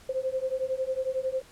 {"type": "beating tone pair", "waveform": "sine", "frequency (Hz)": [517, 528], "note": ["C5", "C5"], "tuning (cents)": [-21, 16], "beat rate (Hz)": 11, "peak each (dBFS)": -30, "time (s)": [0.09, 1.42], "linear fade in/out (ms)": 5, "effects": ["pink hiss -54 dBFS RMS until 1.51 s", "low-pass 11000 Hz 12 dB/octave"]}